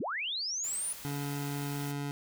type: linear sweep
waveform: sine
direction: up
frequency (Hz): 138.59 to 9956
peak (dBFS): -32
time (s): 0-0.93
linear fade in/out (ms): 5
type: noise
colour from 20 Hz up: white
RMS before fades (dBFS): -46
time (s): 0.63-1.93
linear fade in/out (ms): 20
type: tone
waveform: 25% pulse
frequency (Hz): 142.8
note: D3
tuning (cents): -48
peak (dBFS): -30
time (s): 1.05-2.11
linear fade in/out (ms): 0
effects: none